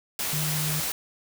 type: tone in noise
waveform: sine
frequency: 152.4 Hz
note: D#3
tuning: 36 cents flat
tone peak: -28 dBFS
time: 0.33-0.8 s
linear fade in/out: 2 ms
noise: white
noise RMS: -29 dBFS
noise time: 0.19-0.92 s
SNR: -2 dB
effects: none